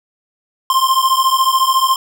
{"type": "beating tone pair", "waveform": "square", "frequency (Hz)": [1046.5, 1060.5], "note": ["C6", "C6"], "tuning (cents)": [0, 23], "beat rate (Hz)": 14, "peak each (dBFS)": -15, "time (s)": [0.7, 1.96], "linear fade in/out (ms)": 2, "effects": []}